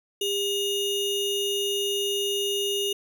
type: ring-modulated tone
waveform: square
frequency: 1630 Hz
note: G#6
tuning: 33 cents flat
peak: -22 dBFS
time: 0.21-2.93 s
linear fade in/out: 5 ms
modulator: 1230 Hz
effects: none